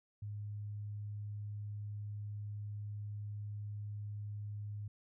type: tone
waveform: sine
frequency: 103.83 Hz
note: G#2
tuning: in tune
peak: -40 dBFS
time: 0.22-4.88 s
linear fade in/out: 5 ms
effects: none